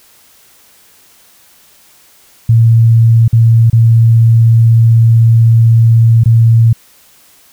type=tone with dropouts; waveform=sine; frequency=114.5 Hz; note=A#2; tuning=31 cents flat; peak=-3 dBFS; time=2.49-6.73 s; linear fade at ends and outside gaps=5 ms; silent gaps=3.28-3.329 / 3.7-3.729 / 6.237-6.257 s; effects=white hiss -45 dBFS RMS until 7.52 s